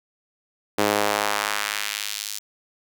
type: tone with high-pass filter sweep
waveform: sawtooth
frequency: 103.83 Hz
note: G#2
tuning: in tune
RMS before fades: -25 dBFS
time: 0.78-2.39 s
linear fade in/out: 10 ms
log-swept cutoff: 360 to 5300 Hz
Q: 1
effects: none